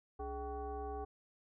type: tone with frequency modulation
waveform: sine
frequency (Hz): 418.9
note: G#4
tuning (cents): +15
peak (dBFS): -39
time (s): 0.19-1.05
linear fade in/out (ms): 10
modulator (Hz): 354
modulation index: 1.4
effects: none